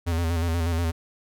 square tone with vibrato, 83.8 Hz, E2, 29 cents sharp, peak -23 dBFS, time 0.06-0.92 s, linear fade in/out 20 ms, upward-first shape square, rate 8.3 Hz, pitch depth 47 cents each way, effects none

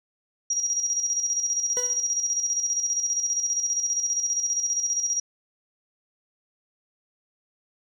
sine tone with tremolo, 5710 Hz, F8, 37 cents sharp, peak -21 dBFS, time 0.5-5.2 s, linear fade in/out 5 ms, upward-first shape square, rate 15 Hz, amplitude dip 50%
40% pulse tone with exponential decay, 493.9 Hz, B4, in tune, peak -27 dBFS, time 1.77-2.11 s, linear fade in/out 0 ms, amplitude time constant 73 ms
effects none

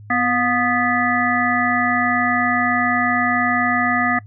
harmonic tone with a mistuned harmonic, 246.9 Hz, B3, in tune, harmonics 1 / 3 / 5 / 7 / 8, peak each -22 / -22 / -22 / -22 / -22 dBFS, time 0.1-4.19 s, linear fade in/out 5 ms, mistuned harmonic 3, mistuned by -51 cents, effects noise-tail reverb RT60 0.1 s tail -22 dB re dry + added 104 Hz sine -37 dBFS peak until 4.26 s

